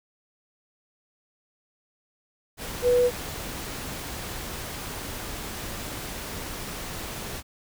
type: tone in noise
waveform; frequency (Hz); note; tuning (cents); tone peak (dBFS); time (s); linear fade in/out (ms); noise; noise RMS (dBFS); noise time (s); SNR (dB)
sine; 491.1; B4; -10; -17; 2.82-3.11; 50; pink; -35; 2.57-7.43; +15
effects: none